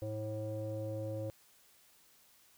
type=tone with low-pass filter; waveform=square; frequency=108.1 Hz; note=A2; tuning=30 cents flat; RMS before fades=-39 dBFS; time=0.02-1.3 s; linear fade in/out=0 ms; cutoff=500 Hz; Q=8.6; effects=white hiss -65 dBFS RMS until 2.57 s